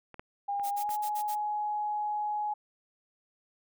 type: clicks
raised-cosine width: 0.5 ms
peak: -32 / -26 / -33 / -31 dBFS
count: 4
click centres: 0.143 / 0.195 / 0.597 / 0.892 s
type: tone with pitch glide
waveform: sine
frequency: 807 to 839.3 Hz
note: G#5 to G#5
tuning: -50 to +18 cents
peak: -29 dBFS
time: 0.48-2.54 s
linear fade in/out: 10 ms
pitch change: +68 cents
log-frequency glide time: 0.7-0.91 s
type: noise bursts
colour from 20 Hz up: blue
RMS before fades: -41 dBFS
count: 6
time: 0.63-1.356 s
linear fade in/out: 20 ms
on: 81 ms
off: 48 ms
effects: none